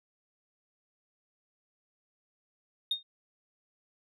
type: tone with exponential decay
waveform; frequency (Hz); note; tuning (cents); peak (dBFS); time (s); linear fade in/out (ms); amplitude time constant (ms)
sine; 3693; A#7; -17; -22; 2.91-3.03; 5; 26
effects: tanh soft clip ceiling -24 dBFS